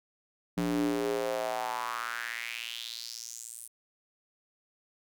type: tone with high-pass filter sweep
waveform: square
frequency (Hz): 58.3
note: A#1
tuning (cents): +1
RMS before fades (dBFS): -34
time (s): 0.57-3.68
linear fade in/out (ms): 10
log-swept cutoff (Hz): 210 to 10000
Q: 4.2
effects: none